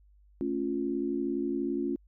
sine chord, A augmented, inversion none, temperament equal, 220 / 277.2 / 349.2 Hz, A3 / C#4 / E#4, 0 / 0 / 0 cents, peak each -36 / -31 / -32 dBFS, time 0.41-1.96 s, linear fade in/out 0 ms, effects added 50 Hz sine -57 dBFS peak until 2.07 s

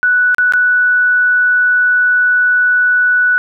sine tone with dropouts, 1480 Hz, F#6, in tune, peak -8 dBFS, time 0.03-3.38 s, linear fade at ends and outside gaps 0 ms, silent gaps 0.346-0.383 / 0.523-0.536 s, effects none

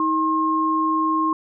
sine tone pair together, 317.3 / 1070 Hz, D#4 / C6, +34 / +38 cents, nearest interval octave + major sixth, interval 2104 cents, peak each -22 / -19 dBFS, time 0-1.33 s, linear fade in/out 2 ms, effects none

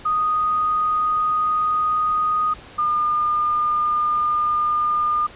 sine tone pair in turn, 1241 / 1210.6 Hz, D#6 / D#6, -5 / -48 cents, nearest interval unison, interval 43 cents, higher first, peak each -17 dBFS, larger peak neither, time 0.05-2.54 / 2.78-5.27 s, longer neither, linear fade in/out 10 ms, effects pink hiss -42 dBFS RMS until 5.35 s + resampled to 8000 Hz

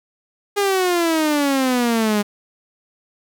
sawtooth exponential sweep, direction down, 411.3 to 203.6 Hz, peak -12 dBFS, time 0.56-2.23 s, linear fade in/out 20 ms, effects 9-bit

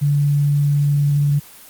sine tone, 144.3 Hz, D3, 30 cents flat, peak -13 dBFS, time 0.01-1.4 s, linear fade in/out 20 ms, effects white hiss -42 dBFS RMS until 1.69 s + Opus 24 kbps

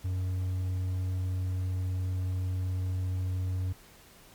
triangle tone, 92.3 Hz, F#2, 4 cents flat, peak -26 dBFS, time 0.04-3.73 s, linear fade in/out 10 ms, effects pink hiss -55 dBFS RMS until 4.34 s + MP3 96 kbps

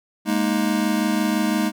square chord, Ab suspended second, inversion none, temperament just, 207.7 / 233.6 / 311.5 Hz, Ab3 / Bb3 / Eb4, 0 / +4 / +2 cents, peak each -23 / -25 / -24 dBFS, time 0.25-1.72 s, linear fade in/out 50 ms, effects none

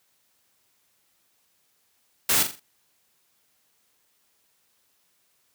white noise with echo, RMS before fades -21 dBFS, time 2.29-2.43 s, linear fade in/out 5 ms, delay 42 ms, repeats 4, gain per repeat -8 dB, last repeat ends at 2.598 s, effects white hiss -68 dBFS RMS until 5.54 s + high-pass 60 Hz 12 dB/octave

